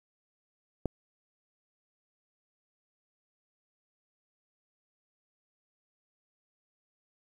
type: click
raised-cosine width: 2 ms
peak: -16 dBFS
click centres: 0.857 s
effects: 9-bit